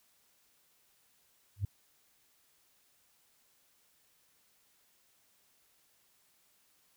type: tone with exponential growth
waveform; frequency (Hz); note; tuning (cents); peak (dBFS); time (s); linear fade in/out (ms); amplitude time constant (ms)
sine; 99.6; G2; +28; -25; 1.56-1.65; 5; 18
effects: tanh soft clip ceiling -23 dBFS + white hiss -70 dBFS RMS until 6.96 s